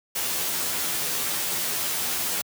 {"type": "noise with comb filter", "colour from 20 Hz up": "white", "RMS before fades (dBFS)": -27, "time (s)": [0.15, 2.42], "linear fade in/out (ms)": 10, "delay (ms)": 12, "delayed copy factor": 0.85, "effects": ["high-pass 100 Hz 12 dB/octave"]}